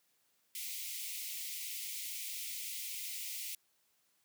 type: high-pass noise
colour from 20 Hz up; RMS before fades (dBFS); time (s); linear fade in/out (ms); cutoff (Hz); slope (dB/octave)
white; -42; 0.55-3.55; 2; 2000; 96
effects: white hiss -75 dBFS RMS until 4.24 s + high-pass 100 Hz 12 dB/octave